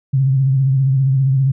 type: tone with vibrato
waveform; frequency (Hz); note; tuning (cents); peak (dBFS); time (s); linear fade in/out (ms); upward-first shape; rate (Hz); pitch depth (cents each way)
sine; 134.1; C3; +43; -11; 0.13-1.52; 10; triangle; 15; 69
effects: none